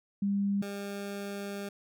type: tone pair in turn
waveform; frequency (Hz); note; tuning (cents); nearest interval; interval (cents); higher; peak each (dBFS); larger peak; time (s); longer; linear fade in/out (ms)
sine / 20% pulse; 200 / 200.7; G3 / G3; +35 / +41; unison; 6; second; -26 / -31; first; 0.22-0.62 / 0.62-1.69; second; 5
effects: none